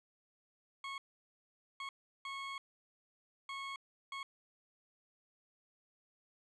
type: tone bursts at uneven times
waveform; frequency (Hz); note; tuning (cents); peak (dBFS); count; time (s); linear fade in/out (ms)
20% pulse; 1097; C#6; -18; -36; 5; 0.84-0.98 / 1.8-1.89 / 2.25-2.58 / 3.49-3.76 / 4.12-4.23; 2
effects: low-pass 5000 Hz 12 dB/octave